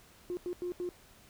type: tone bursts at uneven times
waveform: sine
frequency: 355.6 Hz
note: F4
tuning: 31 cents sharp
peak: -32 dBFS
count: 4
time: 0.3-0.37 / 0.46-0.53 / 0.62-0.72 / 0.8-0.89 s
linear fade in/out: 0 ms
effects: tanh soft clip ceiling -29 dBFS + pink hiss -59 dBFS RMS until 1.29 s